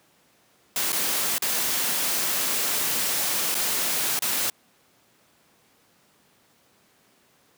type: noise with dropouts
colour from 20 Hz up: white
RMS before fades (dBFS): -25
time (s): 0.76-4.5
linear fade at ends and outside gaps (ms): 2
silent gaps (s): 0.921-0.928 / 1.382-1.421 / 3.545-3.551 / 4.191-4.221
effects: pink hiss -61 dBFS RMS until 7.57 s + high-pass 150 Hz 12 dB/octave